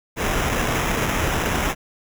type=noise with sample-and-hold; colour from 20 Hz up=pink; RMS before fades=-22 dBFS; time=0.16-1.75 s; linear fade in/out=50 ms; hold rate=4410 Hz; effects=none